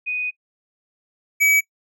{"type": "tone pair in turn", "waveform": ["sine", "square"], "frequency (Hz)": [2489, 2280], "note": ["D#7", "C#7"], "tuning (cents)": [0, 48], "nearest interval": "major second", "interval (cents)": 152, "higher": "first", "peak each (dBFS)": [-22, -14], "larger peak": "second", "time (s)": [[0.06, 0.31], [1.4, 1.61]], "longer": "first", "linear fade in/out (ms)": 20, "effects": ["noise-tail reverb RT60 0.1 s tail -22 dB re dry"]}